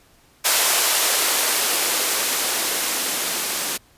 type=noise with band-pass filter sweep; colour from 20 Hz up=violet; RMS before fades=-21 dBFS; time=0.44-3.78 s; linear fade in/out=20 ms; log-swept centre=540 to 230 Hz; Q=1.1; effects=pink hiss -55 dBFS RMS until 3.97 s + resampled to 32000 Hz